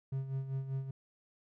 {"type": "tone with tremolo", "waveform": "triangle", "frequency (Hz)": 134.3, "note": "C3", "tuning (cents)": 46, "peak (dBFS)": -30, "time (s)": [0.12, 0.91], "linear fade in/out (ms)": 5, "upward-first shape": "sine", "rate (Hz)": 5.1, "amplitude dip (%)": 65, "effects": []}